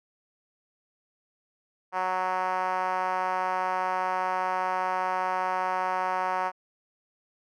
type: tone with band-pass filter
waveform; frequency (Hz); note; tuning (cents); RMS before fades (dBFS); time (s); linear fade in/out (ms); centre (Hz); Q
5% pulse; 185; F#3; 0; -28; 1.92-6.52; 50; 870; 2.3
effects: none